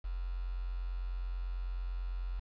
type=tone with quantisation; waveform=sine; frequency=44.56 Hz; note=F1; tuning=36 cents sharp; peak=-34 dBFS; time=0.04-2.4 s; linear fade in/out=10 ms; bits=9; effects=resampled to 11025 Hz